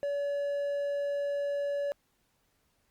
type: tone with hard clipping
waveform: triangle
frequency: 570 Hz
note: C#5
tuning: 48 cents sharp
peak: -30 dBFS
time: 0.03-1.92 s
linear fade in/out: 0 ms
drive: 6 dB
effects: pink hiss -73 dBFS RMS until 2.9 s + Opus 48 kbps